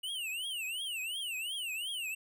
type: tone with vibrato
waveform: square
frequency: 2868 Hz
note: F7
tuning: 45 cents sharp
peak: -36 dBFS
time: 0.03-2.15 s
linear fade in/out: 10 ms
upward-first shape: triangle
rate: 2.8 Hz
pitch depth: 260 cents each way
effects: none